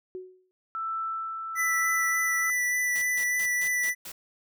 sine tone with exponential decay, 370 Hz, F#4, in tune, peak -32 dBFS, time 0.15-0.51 s, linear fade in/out 0 ms, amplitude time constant 77 ms
sine tone with tremolo, 1326 Hz, E6, 10 cents sharp, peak -28 dBFS, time 0.75-2.5 s, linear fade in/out 0 ms, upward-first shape sine, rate 1.1 Hz, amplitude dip 40%
square tone with vibrato, 1977 Hz, B6, 1 cent sharp, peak -25 dBFS, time 1.55-3.95 s, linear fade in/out 50 ms, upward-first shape sine, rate 3.4 Hz, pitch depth 11 cents each way
white noise bursts, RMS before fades -40 dBFS, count 6, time 2.95-4.12 s, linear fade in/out 5 ms, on 70 ms, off 150 ms
effects none

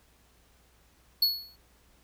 square tone with exponential decay, 4379 Hz, C#8, 22 cents flat, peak -19 dBFS, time 1.22-1.56 s, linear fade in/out 5 ms, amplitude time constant 72 ms, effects added 60 Hz sine -64 dBFS peak until 2.03 s + pink hiss -64 dBFS RMS until 2.03 s

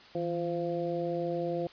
harmonic tone with a mistuned harmonic, 172.5 Hz, F3, 21 cents flat, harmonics 1 / 2 / 3 / 4, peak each -37 / -34 / -33 / -38 dBFS, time 0.15-1.67 s, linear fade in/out 2 ms, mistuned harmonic 1, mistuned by -80 cents, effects white hiss -53 dBFS RMS until 1.72 s + resampled to 11025 Hz

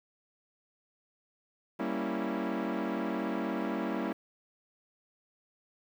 sawtooth chord, G diminished seventh, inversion none, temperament equal, 196 / 233.1 / 277.2 / 329.6 Hz, G3 / Bb3 / Db4 / Fb4, 0 / 0 / 0 / 0 cents, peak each -33 / -32 / -33 / -32 dBFS, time 1.79-4.13 s, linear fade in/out 10 ms, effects low-pass 2000 Hz 12 dB/octave + 10-bit

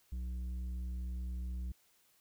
sine tone with tanh clipping, 61.74 Hz, B1, in tune, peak -38 dBFS, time 0.12-1.72 s, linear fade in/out 5 ms, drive 7 dB, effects white hiss -70 dBFS RMS until 2.2 s

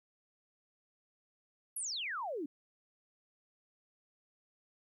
sine exponential sweep, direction down, 11670 to 268.3 Hz, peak -36 dBFS, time 1.76-2.46 s, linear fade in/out 5 ms, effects 13-bit

